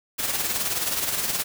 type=noise with tremolo; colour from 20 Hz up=white; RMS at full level=-24 dBFS; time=0.18-1.44 s; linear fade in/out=20 ms; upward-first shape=sine; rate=19 Hz; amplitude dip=50%; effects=none